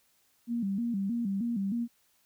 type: tone with vibrato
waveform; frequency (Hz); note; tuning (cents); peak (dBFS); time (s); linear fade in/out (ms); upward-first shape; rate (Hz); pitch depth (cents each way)
sine; 215; A3; -40; -28; 0.47-1.88; 50; square; 3.2; 160
effects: white hiss -69 dBFS RMS until 2.25 s